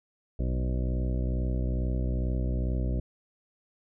harmonic tone with a mistuned harmonic, 62.3 Hz, B1, 16 cents sharp, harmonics 1 / 2 / 3 / 4 / 5 / 6 / 8 / 9 / 10, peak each -27 / -33 / -37 / -39 / -41 / -43 / -45 / -46 / -47 dBFS, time 0.39-3 s, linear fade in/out 5 ms, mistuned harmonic 1, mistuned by -72 cents, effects none

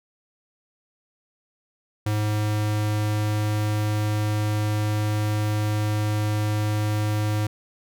square tone, 105.9 Hz, G#2, 34 cents sharp, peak -22 dBFS, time 2.06-7.47 s, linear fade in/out 5 ms, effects none

